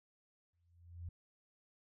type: tone with exponential growth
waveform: sine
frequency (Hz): 86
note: F2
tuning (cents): -26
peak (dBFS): -40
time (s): 0.53-1.09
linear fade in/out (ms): 5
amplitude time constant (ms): 120
effects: none